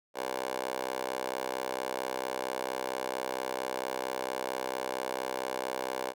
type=tone with high-pass filter; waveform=10% pulse; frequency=64.4 Hz; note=C2; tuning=27 cents flat; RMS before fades=-35 dBFS; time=0.14-6.14 s; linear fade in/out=50 ms; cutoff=590 Hz; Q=5; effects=none